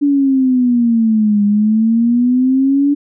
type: exponential two-way sweep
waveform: sine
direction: down then up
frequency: 289.4 to 203.3 to 289.4 Hz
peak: -9 dBFS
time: 0.01-2.95 s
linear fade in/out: 20 ms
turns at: 1.44 s
effects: none